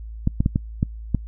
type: clicks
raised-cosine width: 5 ms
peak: -6 dBFS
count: 6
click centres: 0.274 / 0.405 / 0.461 / 0.559 / 0.829 / 1.147 s
effects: noise-tail reverb RT60 0.1 s tail -26 dB re dry + added 55 Hz sine -32 dBFS peak until 1.27 s